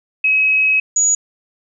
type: tone pair in turn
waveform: sine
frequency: 2554 / 6818 Hz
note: D#7 / G#8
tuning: +45 / +45 cents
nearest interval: octave + perfect fourth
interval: 1700 cents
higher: second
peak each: -11 dBFS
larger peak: neither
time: 0.24-0.8 / 0.96-1.15 s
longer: first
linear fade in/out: 5 ms
effects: none